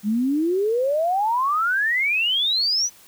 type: exponential sweep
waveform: sine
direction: up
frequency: 200.4 to 6100 Hz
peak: -18 dBFS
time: 0.03-2.9 s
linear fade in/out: 50 ms
effects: white hiss -50 dBFS RMS until 3.07 s